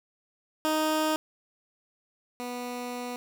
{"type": "tone pair in turn", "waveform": "15% pulse", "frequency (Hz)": [311.1, 245.5], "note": ["D#4", "B3"], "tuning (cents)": [0, -10], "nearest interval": "major third", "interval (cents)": 410, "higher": "first", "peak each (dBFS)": [-18, -27], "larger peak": "first", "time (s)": [[0.65, 1.16], [2.4, 3.16]], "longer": "second", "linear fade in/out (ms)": 0, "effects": []}